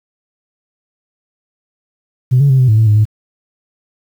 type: tone with pitch steps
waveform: sine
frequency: 126.7 / 141.3 / 132.4 / 128 / 108.4 / 111 / 105.3 / 107.3 Hz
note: B2 / C#3 / C3 / C3 / A2 / A2 / G#2 / A2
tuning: +45 / +34 / +21 / -38 / -25 / +16 / +24 / -43 cents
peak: -5 dBFS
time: 2.31-3.054 s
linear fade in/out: 20 ms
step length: 93 ms
effects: tanh soft clip ceiling -3 dBFS + 7-bit